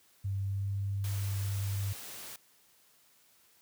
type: tone with pitch glide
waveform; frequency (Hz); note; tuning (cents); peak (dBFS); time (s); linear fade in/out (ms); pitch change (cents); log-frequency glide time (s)
sine; 98 to 99.02; G2 to G2; 0 to +18; -30; 0.24-1.93; 10; +18; 0.48-0.69
type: noise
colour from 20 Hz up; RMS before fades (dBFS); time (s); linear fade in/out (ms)
white; -45; 1.04-2.36; 2
effects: white hiss -65 dBFS RMS until 3.61 s + high-pass 60 Hz 12 dB/octave